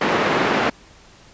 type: band-pass noise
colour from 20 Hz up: pink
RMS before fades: -19 dBFS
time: 0.01-0.7 s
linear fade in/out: 5 ms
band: 260 to 2200 Hz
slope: 12 dB/octave
effects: pink hiss -48 dBFS RMS until 1.33 s + resampled to 16000 Hz